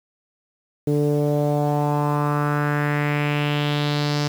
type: tone with low-pass filter sweep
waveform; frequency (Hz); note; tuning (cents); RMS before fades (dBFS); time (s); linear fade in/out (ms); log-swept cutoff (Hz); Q
sawtooth; 146.83; D3; 0; -21; 0.87-4.28; 5; 400 to 5300; 3.2
effects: 7-bit